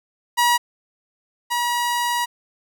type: tone pair in turn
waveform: sawtooth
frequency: 961 / 961 Hz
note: B5 / B5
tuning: -48 / -48 cents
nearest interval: unison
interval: 0 cents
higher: neither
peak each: -11 / -16 dBFS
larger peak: first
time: 0.37-0.58 / 1.5-2.26 s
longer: second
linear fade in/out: 20 ms
effects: none